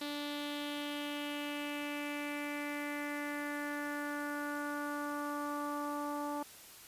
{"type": "tone with low-pass filter sweep", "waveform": "sawtooth", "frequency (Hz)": 291.6, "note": "D4", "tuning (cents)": -12, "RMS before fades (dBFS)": -39, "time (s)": [0.01, 6.43], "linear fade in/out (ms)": 5, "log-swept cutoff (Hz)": [3900, 1000], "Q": 3.9, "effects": ["white hiss -54 dBFS RMS until 6.87 s", "resampled to 32000 Hz"]}